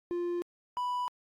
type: tone pair in turn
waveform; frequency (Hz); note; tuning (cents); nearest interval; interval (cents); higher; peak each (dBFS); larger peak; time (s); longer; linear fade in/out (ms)
triangle; 349.2 / 987.7; F4 / B5; 0 / 0; octave + tritone; 1800; second; -28 / -28; neither; 0.11-0.42 / 0.77-1.08; neither; 0
effects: AAC 48 kbps